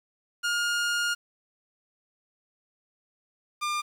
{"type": "tone pair in turn", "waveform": "sawtooth", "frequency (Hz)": [1420, 1199.3], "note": ["F6", "D6"], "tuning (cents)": [28, 36], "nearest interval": "minor third", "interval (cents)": 292, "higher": "first", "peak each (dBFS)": [-21, -23], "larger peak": "first", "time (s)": [[0.43, 1.15], [3.61, 3.82]], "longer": "first", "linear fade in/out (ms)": 20, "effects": ["low-pass 9000 Hz 12 dB/octave", "9-bit"]}